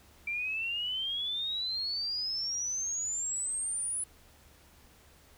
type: exponential sweep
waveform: sine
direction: up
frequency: 2341 to 10120 Hz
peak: -31 dBFS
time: 0.27-4.04 s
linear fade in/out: 5 ms
effects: added 73 Hz sine -62 dBFS peak until 5.37 s + pink hiss -60 dBFS RMS until 5.37 s